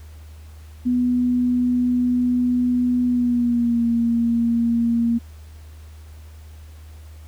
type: tone with pitch glide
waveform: sine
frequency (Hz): 246.9 to 233.3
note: B3 to A#3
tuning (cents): 0 to +2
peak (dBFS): -16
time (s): 0.85-5.19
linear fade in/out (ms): 20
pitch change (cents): -98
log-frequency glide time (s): 3.05-3.85
effects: added 77 Hz sine -38 dBFS peak until 7.27 s + pink hiss -53 dBFS RMS until 7.27 s